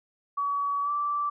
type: tone with pitch glide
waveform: sine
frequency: 1135 to 1165.6 Hz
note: C#6 to D6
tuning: +41 to -13 cents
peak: -25 dBFS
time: 0.37-1.3 s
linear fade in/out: 10 ms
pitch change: +46 cents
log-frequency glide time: 0.83-0.9 s
effects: none